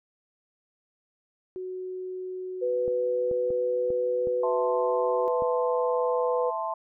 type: tone with pitch glide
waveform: sine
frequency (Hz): 370 to 374.1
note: F#4 to F#4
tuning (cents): 0 to +19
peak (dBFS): -32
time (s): 1.56-5.28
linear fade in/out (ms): 0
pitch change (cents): +19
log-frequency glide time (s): 4.69-5.01
type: tone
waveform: sine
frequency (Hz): 497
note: B4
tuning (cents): +11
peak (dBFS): -24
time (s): 2.61-6.51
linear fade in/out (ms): 20
type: clicks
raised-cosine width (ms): 2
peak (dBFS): -25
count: 6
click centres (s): 2.879 / 3.313 / 3.505 / 3.904 / 4.272 / 5.422
type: chord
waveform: sine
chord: A minor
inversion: second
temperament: equal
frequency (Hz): 659.3 / 880 / 1046.5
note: E5 / A5 / C6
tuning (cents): 0 / 0 / 0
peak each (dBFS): -32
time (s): 4.43-6.74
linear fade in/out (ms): 5
effects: none